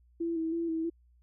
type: tone with vibrato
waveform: sine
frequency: 329.6 Hz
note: E4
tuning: in tune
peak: -29 dBFS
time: 0.2-0.9 s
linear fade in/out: 10 ms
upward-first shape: square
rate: 3.1 Hz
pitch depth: 30 cents each way
effects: added 60 Hz sine -60 dBFS peak until 1.22 s